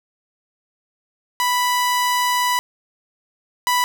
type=tone pair in turn; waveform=sawtooth; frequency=987.8 / 987.8 Hz; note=B5 / B5; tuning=0 / 0 cents; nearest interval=unison; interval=0 cents; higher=neither; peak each=-13 / -12 dBFS; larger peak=second; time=1.4-2.59 / 3.67-3.84 s; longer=first; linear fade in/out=0 ms; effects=none